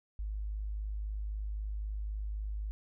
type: tone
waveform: sine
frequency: 51.91 Hz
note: G#1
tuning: in tune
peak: -34 dBFS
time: 0.19-2.71 s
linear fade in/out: 0 ms
effects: none